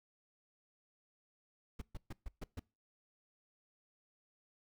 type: noise bursts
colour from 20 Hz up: brown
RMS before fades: -42 dBFS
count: 6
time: 1.79-2.596 s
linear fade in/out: 5 ms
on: 26 ms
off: 130 ms
effects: noise-tail reverb RT60 0.3 s tail -24 dB re dry